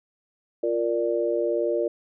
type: chord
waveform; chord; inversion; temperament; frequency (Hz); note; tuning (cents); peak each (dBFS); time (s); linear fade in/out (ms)
sine; Bb major; second; equal; 349.2 / 466.2 / 587.3; F4 / Bb4 / D5; 0 / 0 / 0; -26; 0.63-1.88; 5
effects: none